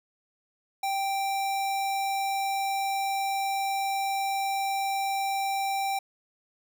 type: tone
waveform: square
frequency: 784 Hz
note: G5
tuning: in tune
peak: -27 dBFS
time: 0.83-5.99 s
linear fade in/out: 5 ms
effects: none